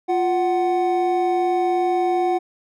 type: tone pair together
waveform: triangle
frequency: 351.1 / 744 Hz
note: F4 / F#5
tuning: +9 / +9 cents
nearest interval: octave + minor second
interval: 1300 cents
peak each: -18 dBFS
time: 0.08-2.39 s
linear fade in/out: 20 ms
effects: none